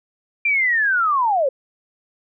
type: linear sweep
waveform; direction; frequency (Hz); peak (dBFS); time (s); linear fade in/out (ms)
sine; down; 2392 to 506; -15; 0.45-1.49; 5
effects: none